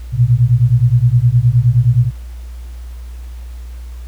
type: beating tone pair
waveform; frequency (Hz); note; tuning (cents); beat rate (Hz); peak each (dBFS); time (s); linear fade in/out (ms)
sine; 116.54 / 126.14; A#2 / B2; 0 / +37; 9.6; -11; 0.12-2.11; 50
effects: added 60 Hz sine -26 dBFS peak until 4.07 s + pink hiss -47 dBFS RMS until 4.07 s